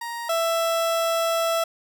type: tone pair in turn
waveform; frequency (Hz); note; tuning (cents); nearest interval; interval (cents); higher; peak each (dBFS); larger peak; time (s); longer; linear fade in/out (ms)
30% pulse; 938 / 663.3; A#5 / E5; +11 / +11; tritone; 600; first; -27 / -18; second; 0.01-0.29 / 0.29-1.64; second; 5
effects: none